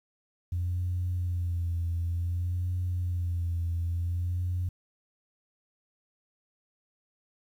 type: tone with vibrato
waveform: sine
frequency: 87.31 Hz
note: F2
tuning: in tune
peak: -26 dBFS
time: 0.52-4.69 s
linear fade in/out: 5 ms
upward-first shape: sine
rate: 0.55 Hz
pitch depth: 50 cents each way
effects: tanh soft clip ceiling -23 dBFS + 10-bit